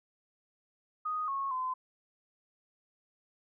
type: tone with pitch steps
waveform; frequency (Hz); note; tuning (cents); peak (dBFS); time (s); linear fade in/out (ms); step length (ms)
sine; 1244 / 1095 / 1025; D#6 / C#6 / C6; -1 / -22 / -36; -31; 1.05-1.74; 10; 230
effects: none